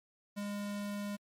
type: tone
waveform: square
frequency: 204.1 Hz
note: G#3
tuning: 30 cents flat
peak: -37 dBFS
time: 0.36-1.17 s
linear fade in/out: 20 ms
effects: MP3 64 kbps